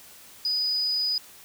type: tone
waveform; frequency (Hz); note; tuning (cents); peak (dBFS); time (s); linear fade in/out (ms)
sine; 4964; D#8; -5; -23; 0.45-1.18; 2
effects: white hiss -49 dBFS RMS until 1.44 s